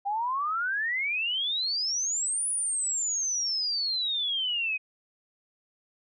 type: exponential two-way sweep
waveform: sine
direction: up then down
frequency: 784 to 9956 to 2489 Hz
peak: -26 dBFS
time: 0.05-4.78 s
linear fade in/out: 20 ms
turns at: 2.48 s
effects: none